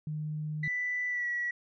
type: tone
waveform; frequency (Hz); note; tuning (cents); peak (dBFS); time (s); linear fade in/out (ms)
sine; 152.8; D#3; -31; -32; 0.07-0.68; 2
type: tone with pitch glide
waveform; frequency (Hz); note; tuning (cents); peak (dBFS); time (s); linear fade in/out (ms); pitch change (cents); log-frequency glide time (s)
sine; 1983 to 1932.1; B6 to B6; +7 to -38; -29; 0.63-1.51; 5; -45; 1.08-1.27
effects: tanh soft clip ceiling -23 dBFS